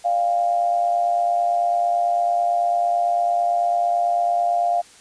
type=tone with amplitude modulation; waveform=sine; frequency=698.5 Hz; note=F5; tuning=in tune; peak=-14 dBFS; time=0.04-4.82 s; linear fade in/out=20 ms; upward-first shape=sine; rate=109 Hz; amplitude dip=60%; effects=white hiss -48 dBFS RMS until 5 s + resampled to 22050 Hz